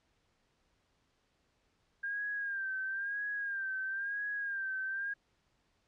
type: tone with vibrato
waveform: sine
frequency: 1602 Hz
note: G6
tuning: 37 cents sharp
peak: -34 dBFS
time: 2.03-5.14 s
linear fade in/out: 10 ms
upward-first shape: sine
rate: 1 Hz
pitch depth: 67 cents each way
effects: pink hiss -75 dBFS RMS until 5.87 s + low-pass 6000 Hz 12 dB/octave